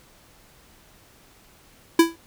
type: tone with exponential decay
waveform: square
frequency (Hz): 331.8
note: E4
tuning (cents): +11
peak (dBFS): -9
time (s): 1.99-2.16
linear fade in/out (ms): 5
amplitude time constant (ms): 35
effects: pink hiss -54 dBFS RMS until 2.26 s